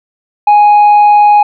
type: tone with tanh clipping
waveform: triangle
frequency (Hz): 830.6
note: G#5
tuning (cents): 0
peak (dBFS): -3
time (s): 0.47-1.43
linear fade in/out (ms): 5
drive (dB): 7
effects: none